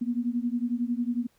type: beating tone pair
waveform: sine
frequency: 235.8 / 246.8 Hz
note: A#3 / B3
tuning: +20 / -1 cents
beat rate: 11 Hz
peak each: -28 / -29 dBFS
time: 0.01-1.27 s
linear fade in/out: 10 ms
effects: pink hiss -67 dBFS RMS until 1.38 s